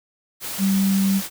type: tone in noise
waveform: sine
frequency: 194.6 Hz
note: G3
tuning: 12 cents flat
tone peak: -16 dBFS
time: 0.58-1.22 s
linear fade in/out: 50 ms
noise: white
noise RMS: -30 dBFS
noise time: 0.4-1.3 s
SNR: +11 dB
effects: none